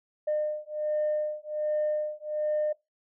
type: beating tone pair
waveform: sine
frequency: 605 / 606.3 Hz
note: D#5 / D#5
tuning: -49 / -45 cents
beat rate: 1.3 Hz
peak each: -29 dBFS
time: 0.27-2.73 s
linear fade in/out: 10 ms
effects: noise-tail reverb RT60 0.2 s tail -21 dB re dry + tanh soft clip ceiling -21 dBFS